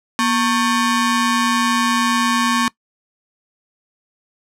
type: ring-modulated tone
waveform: sawtooth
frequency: 671 Hz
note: E5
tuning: 31 cents sharp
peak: -8 dBFS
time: 0.19-2.68 s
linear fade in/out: 0 ms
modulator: 431 Hz
effects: noise-tail reverb RT60 0.1 s tail -22 dB re dry + low-pass 10000 Hz 12 dB/octave